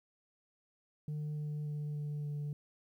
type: tone with pitch steps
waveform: sine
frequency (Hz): 150.5 / 149.55 / 148.6 / 147.66 / 146.72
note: D3 / D3 / D3 / D3 / D3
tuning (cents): +43 / +32 / +21 / +10 / -1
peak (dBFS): -33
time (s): 1.08-2.53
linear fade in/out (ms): 2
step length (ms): 290
effects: tanh soft clip ceiling -35 dBFS + 12-bit